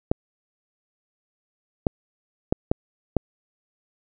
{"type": "clicks", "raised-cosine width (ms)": 2, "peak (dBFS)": -5, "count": 5, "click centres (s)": [0.115, 1.868, 2.525, 2.715, 3.167], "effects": []}